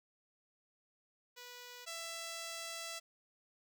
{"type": "tone pair in turn", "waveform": "5% pulse", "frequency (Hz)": [490.3, 665.3], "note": ["B4", "E5"], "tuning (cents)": [-13, 16], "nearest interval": "perfect fourth", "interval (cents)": 529, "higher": "second", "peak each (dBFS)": [-38, -31], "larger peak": "second", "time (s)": [[1.36, 1.86], [1.86, 3]], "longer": "second", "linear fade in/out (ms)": 20, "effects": []}